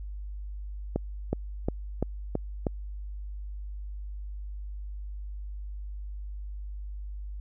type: accelerating click train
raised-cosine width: 2 ms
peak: -13 dBFS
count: 6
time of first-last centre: 0.96-2.668 s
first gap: 370 ms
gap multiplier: 0.96
effects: added 50 Hz sine -35 dBFS peak until 7.4 s